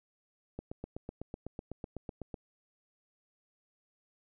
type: click train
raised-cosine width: 2 ms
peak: -26 dBFS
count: 15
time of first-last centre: 0.59-2.342 s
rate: 7.99 Hz
effects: none